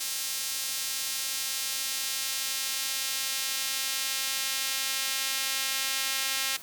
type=tone with high-pass filter sweep; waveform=sawtooth; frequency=268.2 Hz; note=C4; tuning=43 cents sharp; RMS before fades=-31 dBFS; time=0-6.57 s; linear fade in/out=10 ms; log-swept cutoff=4900 to 2600 Hz; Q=0.74; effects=white hiss -46 dBFS RMS until 6.62 s + high-pass 60 Hz 12 dB/octave